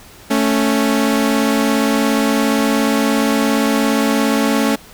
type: tone pair together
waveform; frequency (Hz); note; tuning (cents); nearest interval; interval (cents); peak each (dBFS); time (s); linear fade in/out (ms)
sawtooth; 220 / 277.2; A3 / C#4; 0 / 0; major third; 400; -12; 0.3-4.76; 10
effects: pink hiss -41 dBFS RMS until 4.93 s